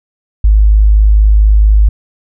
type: tone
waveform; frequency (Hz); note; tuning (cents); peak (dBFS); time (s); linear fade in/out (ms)
sine; 52.2; G#1; +10; -3; 0.44-1.89; 5
effects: none